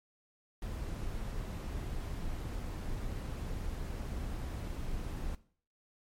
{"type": "noise", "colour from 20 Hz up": "brown", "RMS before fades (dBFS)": -38, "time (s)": [0.62, 5.35], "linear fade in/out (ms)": 2, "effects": ["noise-tail reverb RT60 0.5 s tail -18 dB re dry", "MP3 64 kbps"]}